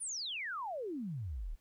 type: exponential sweep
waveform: sine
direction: down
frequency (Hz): 10190 to 30.96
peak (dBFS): -37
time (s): 0-1.56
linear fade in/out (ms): 20
effects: pink hiss -74 dBFS RMS until 1.6 s